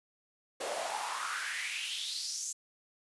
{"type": "noise with high-pass filter sweep", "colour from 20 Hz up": "pink", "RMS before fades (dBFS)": -37, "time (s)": [0.6, 2.53], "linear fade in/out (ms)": 10, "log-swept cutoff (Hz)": [500, 7100], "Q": 4.8, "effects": ["resampled to 24000 Hz"]}